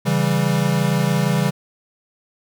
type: chord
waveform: square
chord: C# diminished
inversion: none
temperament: equal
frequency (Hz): 138.59 / 164.81 / 196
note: C#3 / E3 / G3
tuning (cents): 0 / 0 / 0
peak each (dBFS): -21 / -21 / -22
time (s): 0.05-1.51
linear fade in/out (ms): 20
effects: none